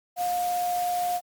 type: tone in noise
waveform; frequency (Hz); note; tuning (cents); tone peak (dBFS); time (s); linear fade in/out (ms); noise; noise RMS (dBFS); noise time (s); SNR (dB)
sine; 711; F5; +31; -24; 0.16-1.21; 50; white; -38; 0.16-1.21; +11
effects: Opus 48 kbps